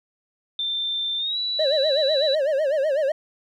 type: tone with pitch glide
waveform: sine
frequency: 3571 to 3939 Hz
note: A7 to B7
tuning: +25 to -5 cents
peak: -23 dBFS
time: 0.59-2.35 s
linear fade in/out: 2 ms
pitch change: +170 cents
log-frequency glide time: 1.18-1.38 s
type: tone with vibrato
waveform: triangle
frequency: 580 Hz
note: D5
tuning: 22 cents flat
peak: -17 dBFS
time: 1.59-3.12 s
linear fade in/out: 5 ms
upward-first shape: sine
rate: 8 Hz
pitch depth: 160 cents each way
effects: none